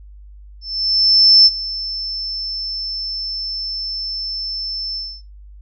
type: tone with ADSR envelope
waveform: sine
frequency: 5300 Hz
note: E8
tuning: 9 cents sharp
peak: -5 dBFS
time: 0.61-5.22 s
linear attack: 850 ms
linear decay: 36 ms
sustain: -17 dB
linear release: 260 ms
effects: noise-tail reverb RT60 0.2 s tail -20 dB re dry + added 50 Hz sine -37 dBFS peak until 5.61 s